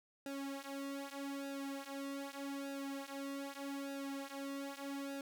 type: tone with flanger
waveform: sawtooth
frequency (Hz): 277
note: C#4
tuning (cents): -1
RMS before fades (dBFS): -44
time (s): 0.26-5.21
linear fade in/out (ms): 2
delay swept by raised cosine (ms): 0.92 to 4.92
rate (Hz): 0.82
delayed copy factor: -0.9
effects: none